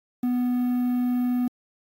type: tone with quantisation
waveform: triangle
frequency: 246.9 Hz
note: B3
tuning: in tune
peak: -19 dBFS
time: 0.23-1.48 s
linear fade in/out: 5 ms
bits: 8
effects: AAC 48 kbps